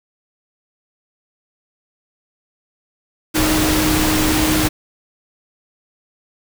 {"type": "tone in noise", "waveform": "sine", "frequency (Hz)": 310.2, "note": "D#4", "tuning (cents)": -5, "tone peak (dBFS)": -17, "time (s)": [3.34, 4.69], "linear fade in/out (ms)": 20, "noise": "pink", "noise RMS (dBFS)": -18, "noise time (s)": [3.34, 4.69], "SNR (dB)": -2, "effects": []}